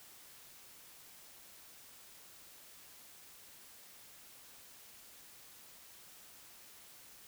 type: silence
effects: white hiss -57 dBFS RMS until 7.27 s